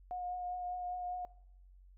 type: tone with vibrato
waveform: sine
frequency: 720 Hz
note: F#5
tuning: 47 cents flat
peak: -37 dBFS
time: 0.11-1.25 s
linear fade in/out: 0 ms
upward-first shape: triangle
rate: 5 Hz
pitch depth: 16 cents each way
effects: noise-tail reverb RT60 0.8 s tail -20 dB re dry + added 46 Hz sine -56 dBFS peak until 1.97 s